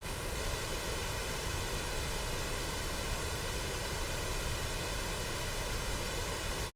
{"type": "noise with comb filter", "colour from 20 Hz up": "pink", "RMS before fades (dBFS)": -36, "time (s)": [0.01, 6.71], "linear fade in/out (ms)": 50, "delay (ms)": 2, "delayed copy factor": 0.5, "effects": ["low-pass 10000 Hz 12 dB/octave", "Opus 32 kbps"]}